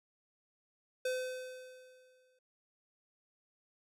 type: tone with exponential decay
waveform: square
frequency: 510 Hz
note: C5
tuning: 44 cents flat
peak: -32 dBFS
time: 1.05-2.39 s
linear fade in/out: 5 ms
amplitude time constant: 290 ms
effects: low-pass 12000 Hz 12 dB/octave